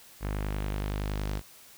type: tone with low-pass filter sweep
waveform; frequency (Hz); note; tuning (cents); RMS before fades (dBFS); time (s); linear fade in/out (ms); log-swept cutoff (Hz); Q
sawtooth; 50.7; G#1; -41; -32; 0.2-1.42; 50; 2100 to 5900; 1.1
effects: white hiss -53 dBFS RMS until 1.77 s